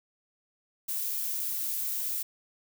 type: noise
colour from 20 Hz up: violet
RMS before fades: -32 dBFS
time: 0.88-2.23 s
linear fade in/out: 10 ms
effects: none